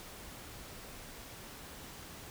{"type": "silence", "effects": ["pink hiss -49 dBFS RMS until 2.3 s"]}